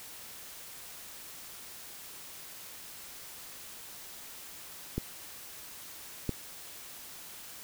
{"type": "clicks", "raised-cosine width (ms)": 3, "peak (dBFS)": [-18, -17], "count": 2, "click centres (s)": [4.98, 6.293], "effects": ["white hiss -47 dBFS RMS until 7.63 s"]}